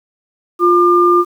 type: tone pair together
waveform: sine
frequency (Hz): 351.2 / 1200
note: F4 / D6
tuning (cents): +10 / +37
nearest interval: octave + major sixth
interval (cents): 2127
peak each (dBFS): -10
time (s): 0.59-1.25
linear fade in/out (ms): 50
effects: 7-bit